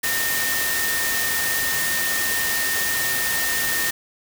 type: tone in noise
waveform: sine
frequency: 1830 Hz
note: A#6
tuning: 32 cents flat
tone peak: -24 dBFS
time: 0.03-3.91 s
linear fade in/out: 10 ms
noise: white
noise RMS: -24 dBFS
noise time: 0.03-3.91 s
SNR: -3 dB
effects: none